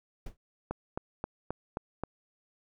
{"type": "noise with exponential decay", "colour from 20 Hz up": "brown", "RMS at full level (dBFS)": -35, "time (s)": [0.26, 0.37], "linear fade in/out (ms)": 5, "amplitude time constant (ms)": 23}
{"type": "click train", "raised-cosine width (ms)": 1, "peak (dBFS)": -19, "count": 6, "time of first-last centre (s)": [0.71, 2.036], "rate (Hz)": 3.77}
{"effects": []}